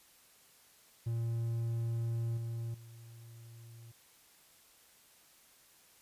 triangle tone with level steps, 115.8 Hz, A#2, 11 cents flat, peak -30 / -34 / -48 dBFS, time 1.06-3.92 s, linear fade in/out 10 ms, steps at 2.37 / 2.74 s, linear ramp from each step 5 ms, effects white hiss -63 dBFS RMS until 6.01 s + resampled to 32000 Hz

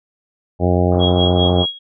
harmonic tone, 89.4 Hz, F2, 41 cents sharp, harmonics 1 / 2 / 3 / 4 / 5 / 6 / 7 / 8 / 9, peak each -16 / -19 / -22 / -21 / -22 / -25 / -22 / -27 / -26 dBFS, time 0.59-1.66 s, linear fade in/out 50 ms
white low-pass noise, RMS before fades -31 dBFS, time 0.91-1.66 s, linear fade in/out 20 ms, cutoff 1200 Hz, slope 48 dB/octave
sine tone with tremolo, 3301 Hz, G#7, 11 cents flat, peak -16 dBFS, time 0.99-1.79 s, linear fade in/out 50 ms, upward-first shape sine, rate 5 Hz, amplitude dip 85%
effects none

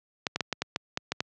clicks, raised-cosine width 0.2 ms, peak -10 dBFS, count 9, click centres 0.268 / 0.36 / 0.407 / 0.527 / 0.62 / 0.761 / 0.974 / 1.12 / 1.205 s, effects high-pass 100 Hz 12 dB/octave + low-pass 7000 Hz 12 dB/octave

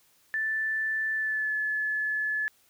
sine tone with pitch glide, 1760 to 1720.8 Hz, A6 to A6, 0 to -39 cents, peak -26 dBFS, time 0.34-2.48 s, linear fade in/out 0 ms, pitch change -39 cents, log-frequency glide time 1.14-1.54 s, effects white hiss -64 dBFS RMS until 2.69 s

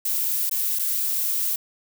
violet noise with dropouts, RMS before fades -24 dBFS, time 0.05-1.56 s, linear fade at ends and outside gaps 5 ms, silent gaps 0.496-0.512 / 0.789-0.793 s, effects none

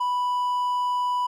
triangle tone, 988 Hz, B5, in tune, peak -20 dBFS, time 0-1.27 s, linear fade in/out 10 ms, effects none

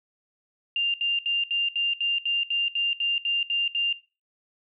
sine tone bursts, 2794 Hz, F7, in tune, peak -22 dBFS, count 13, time 0.76-3.928 s, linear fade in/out 2 ms, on 180 ms, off 69 ms, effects noise-tail reverb RT60 0.3 s tail -17 dB re dry

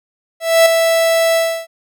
45% pulse tone with ADSR envelope, 659.3 Hz, E5, in tune, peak -5 dBFS, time 0.4-1.67 s, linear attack 260 ms, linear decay 4 ms, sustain -6 dB, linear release 310 ms, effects none

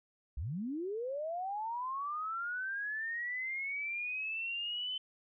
sine linear sweep, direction up, 53.4 to 3057 Hz, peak -35 dBFS, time 0.37-4.98 s, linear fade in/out 5 ms, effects none

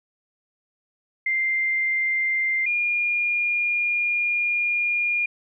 sine tone pair in turn, 2093 / 2420 Hz, C7 / D#7, 0 / -49 cents, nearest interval minor third, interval 251 cents, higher second, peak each -20 / -20 dBFS, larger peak neither, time 1.26-2.66 / 2.66-5.26 s, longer second, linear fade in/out 5 ms, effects none

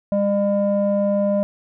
square tone with low-pass filter, 201.5 Hz, G3, 48 cents sharp, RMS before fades -19 dBFS, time 0.12-1.43 s, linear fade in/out 0 ms, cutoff 660 Hz, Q 4.8, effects none

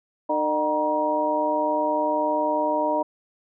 harmonic tone with a mistuned harmonic, 151.7 Hz, D#3, 44 cents flat, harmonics 2 / 3 / 4 / 5 / 6, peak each -28 / -34 / -24 / -33 / -24 dBFS, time 0.29-3.03 s, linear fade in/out 10 ms, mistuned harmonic 6, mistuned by +71 cents, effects none

